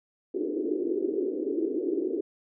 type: band-pass noise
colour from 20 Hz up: pink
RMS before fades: -29 dBFS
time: 0.34-2.21 s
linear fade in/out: 5 ms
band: 310 to 410 Hz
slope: 48 dB/octave
effects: none